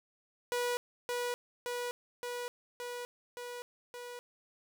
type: tone with echo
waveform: sawtooth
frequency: 487 Hz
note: B4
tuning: 24 cents flat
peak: -27 dBFS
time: 0.52-0.77 s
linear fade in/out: 0 ms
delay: 570 ms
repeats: 6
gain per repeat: -2 dB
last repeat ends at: 4.19 s
effects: none

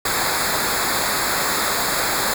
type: noise with comb filter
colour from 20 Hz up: pink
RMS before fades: -21 dBFS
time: 0.05-2.34 s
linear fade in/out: 5 ms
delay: 0.34 ms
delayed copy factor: -0.85
effects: none

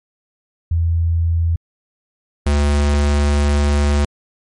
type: tone pair in turn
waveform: sine / square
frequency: 83.5 / 72.51 Hz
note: E2 / D2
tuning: +23 / -22 cents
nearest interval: major second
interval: 245 cents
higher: first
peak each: -13 dBFS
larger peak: neither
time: 0.71-1.56 / 2.46-4.05 s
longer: second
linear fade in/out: 5 ms
effects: MP3 48 kbps

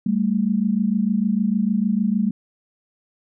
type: tone pair together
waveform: sine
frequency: 196 / 222.6 Hz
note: G3 / A3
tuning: 0 / +20 cents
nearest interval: major second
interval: 220 cents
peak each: -20 dBFS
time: 0.06-2.31 s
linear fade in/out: 5 ms
effects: none

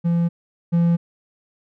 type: tone pair in turn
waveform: triangle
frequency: 170.2 / 170.2 Hz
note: F3 / F3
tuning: -44 / -44 cents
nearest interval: unison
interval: 0 cents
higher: neither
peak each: -14 / -12 dBFS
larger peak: second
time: 0.04-0.29 / 0.72-0.97 s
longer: neither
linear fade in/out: 20 ms
effects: none

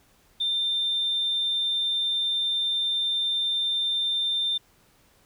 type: tone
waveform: sine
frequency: 3590 Hz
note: A7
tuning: 34 cents sharp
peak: -22 dBFS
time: 0.4-4.58 s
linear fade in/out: 10 ms
effects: tanh soft clip ceiling -18 dBFS + pink hiss -61 dBFS RMS until 5.25 s

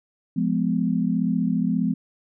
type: chord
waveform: sine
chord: F diminished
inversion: none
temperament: just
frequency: 174.61 / 209.5 / 251.4 Hz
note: F3 / Ab3 / Cb4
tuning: 0 / +15 / +31 cents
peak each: -24 dBFS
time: 0.36-1.94 s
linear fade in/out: 10 ms
effects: none

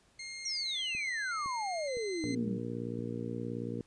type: tone with vibrato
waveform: 20% pulse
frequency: 2093 Hz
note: C7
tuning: in tune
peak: -36 dBFS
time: 0.19-2.35 s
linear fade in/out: 5 ms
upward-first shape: square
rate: 0.89 Hz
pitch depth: 27 cents each way
type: exponential sweep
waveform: sine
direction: down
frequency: 5840 to 176.3 Hz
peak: -33 dBFS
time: 0.45-2.58 s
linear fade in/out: 10 ms
type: click train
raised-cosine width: 3 ms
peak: -36 dBFS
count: 5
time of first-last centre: 0.95-2.991 s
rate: 1.96 Hz
type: harmonic tone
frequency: 58.7 Hz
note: A#1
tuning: 13 cents sharp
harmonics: 2 / 3 / 4 / 5 / 6 / 7 / 8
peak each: -41 / -44 / -40 / -43 / -47 / -45 / -43 dBFS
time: 2.24-3.81 s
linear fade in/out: 0 ms
effects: pink hiss -67 dBFS RMS until 3.86 s + resampled to 22050 Hz

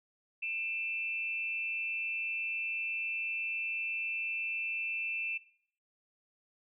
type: tone pair together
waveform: sine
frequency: 2406 / 2654 Hz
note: D7 / E7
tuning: +41 / +11 cents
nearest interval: major second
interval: 170 cents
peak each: -40 / -34 dBFS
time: 0.42-5.38 s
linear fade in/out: 10 ms
effects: noise-tail reverb RT60 0.6 s tail -18 dB re dry

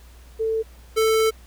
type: tone pair in turn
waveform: sine / square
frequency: 444.6 / 441.8 Hz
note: A4 / A4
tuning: +18 / +7 cents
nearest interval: unison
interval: 11 cents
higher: first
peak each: -20 / -17 dBFS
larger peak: second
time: 0.39-0.63 / 0.96-1.31 s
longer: second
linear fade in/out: 20 ms
effects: added 60 Hz sine -44 dBFS peak until 1.46 s + pink hiss -53 dBFS RMS until 1.46 s

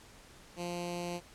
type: tone with notch filter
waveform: 10% pulse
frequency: 174.61 Hz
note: F3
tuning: in tune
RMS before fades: -38 dBFS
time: 0.56-1.21 s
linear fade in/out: 50 ms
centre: 1300 Hz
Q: 1.2
effects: pink hiss -56 dBFS RMS until 1.34 s + low-pass 10000 Hz 12 dB/octave

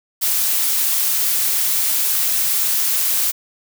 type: noise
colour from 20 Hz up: blue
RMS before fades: -18 dBFS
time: 0.21-3.32 s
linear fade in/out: 20 ms
effects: none

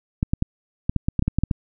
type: clicks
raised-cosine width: 5 ms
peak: -7 dBFS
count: 12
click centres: 0.229 / 0.335 / 0.424 / 0.895 / 0.963 / 1.085 / 1.193 / 1.224 / 1.28 / 1.386 / 1.436 / 1.512 s
effects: none

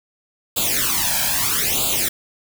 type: noise with flanger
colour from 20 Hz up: white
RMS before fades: -20 dBFS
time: 0.56-2.09 s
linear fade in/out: 10 ms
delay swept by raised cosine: 0.26 to 1.26 ms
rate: 0.78 Hz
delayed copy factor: +0.9
effects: none

